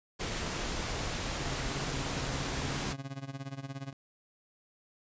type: noise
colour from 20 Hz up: pink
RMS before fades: -35 dBFS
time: 0.19-2.94 s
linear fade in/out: 20 ms
type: tone with tremolo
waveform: 30% pulse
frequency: 136.6 Hz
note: C#3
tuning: 25 cents flat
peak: -33 dBFS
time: 1.4-3.93 s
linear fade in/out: 2 ms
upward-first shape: sine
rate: 17 Hz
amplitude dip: 85%
effects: resampled to 16000 Hz